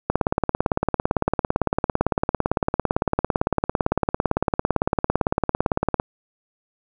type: click train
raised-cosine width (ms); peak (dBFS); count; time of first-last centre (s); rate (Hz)
1; -4; 106; 0.1-5.999; 17.8
effects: none